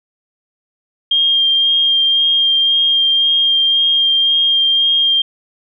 sine tone with vibrato, 3210 Hz, G7, 40 cents sharp, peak -10 dBFS, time 1.11-5.22 s, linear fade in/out 5 ms, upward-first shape sine, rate 1.9 Hz, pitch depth 13 cents each way, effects none

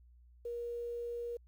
sine tone with quantisation, 474.8 Hz, A#4, 32 cents sharp, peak -37 dBFS, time 0.45-1.37 s, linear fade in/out 5 ms, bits 11, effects added 60 Hz sine -58 dBFS peak until 1.47 s

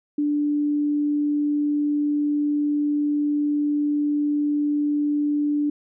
sine tone, 293.7 Hz, D4, in tune, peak -19 dBFS, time 0.18-5.7 s, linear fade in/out 5 ms, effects none

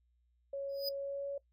sine tone with pitch glide, 554.4 to 560.5 Hz, C#5 to C#5, 0 to +19 cents, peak -36 dBFS, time 0.53-1.38 s, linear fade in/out 5 ms, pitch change +19 cents, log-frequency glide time 0.93-1.27 s
square tone with exponential growth, 4978 Hz, D#8, in tune, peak -32 dBFS, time 0.69-0.89 s, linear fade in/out 5 ms, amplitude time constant 43 ms
effects noise-tail reverb RT60 0.1 s tail -20 dB re dry + added 60 Hz sine -70 dBFS peak until 1.52 s

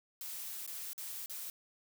blue noise with dropouts, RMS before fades -43 dBFS, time 0.21-1.5 s, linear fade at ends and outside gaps 1 ms, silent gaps 0.664-0.676 / 0.932-0.979 / 1.26-1.297 s, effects none

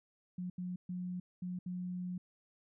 sine tone bursts at uneven times, 180.3 Hz, F#3, 45 cents flat, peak -37 dBFS, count 5, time 0.38-0.5 / 0.58-0.76 / 0.89-1.2 / 1.42-1.59 / 1.66-2.18 s, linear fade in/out 5 ms, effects none

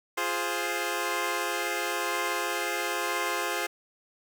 10% pulse chord, F minor, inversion none, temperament equal, 349.2 / 415.3 / 523.3 Hz, F4 / Ab4 / C5, 0 / 0 / 0 cents, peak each -24 dBFS, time 0.17-3.67 s, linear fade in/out 10 ms, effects none

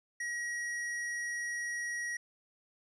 sine tone with hard clipping, 1904 Hz, A#6, 36 cents sharp, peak -36 dBFS, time 0.2-2.17 s, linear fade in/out 5 ms, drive 15 dB, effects resampled to 22050 Hz

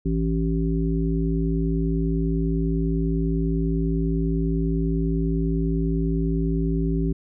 harmonic tone, 55 Hz, A1, in tune, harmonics 1 / 3 / 5 / 7, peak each -24 / -24 / -27 / -30 dBFS, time 0.05-7.13 s, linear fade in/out 10 ms, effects none

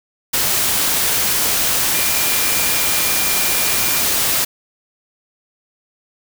sine tone in noise, 2395 Hz, D7, 33 cents sharp, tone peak -27 dBFS, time 1.94-4.03 s, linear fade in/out 10 ms, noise white, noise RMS -17 dBFS, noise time 0.33-4.45 s, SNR -13 dB, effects none

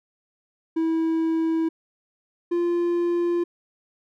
triangle tone pair in turn, 325.1 / 346.3 Hz, E4 / F4, -24 / -15 cents, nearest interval minor second, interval 109 cents, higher second, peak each -18 dBFS, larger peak neither, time 0.76-1.69 / 2.51-3.44 s, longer neither, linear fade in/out 10 ms, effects none

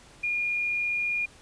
sine tone, 2425 Hz, D#7, 45 cents flat, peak -25 dBFS, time 0.23-1.26 s, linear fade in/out 10 ms, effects pink hiss -53 dBFS RMS until 1.41 s + resampled to 22050 Hz

